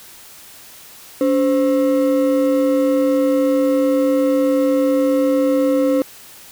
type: ring-modulated tone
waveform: triangle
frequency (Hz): 401.8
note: G4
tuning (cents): +43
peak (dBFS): -8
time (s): 1.21-6.02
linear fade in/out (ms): 0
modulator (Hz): 118
effects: white hiss -41 dBFS RMS until 6.51 s